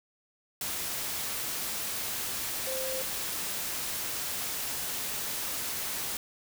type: tone in noise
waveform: sine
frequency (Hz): 523.3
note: C5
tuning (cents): 0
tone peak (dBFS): -34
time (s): 2.67-3.02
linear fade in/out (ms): 2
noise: white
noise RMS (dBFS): -34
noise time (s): 0.61-6.17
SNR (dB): -3
effects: none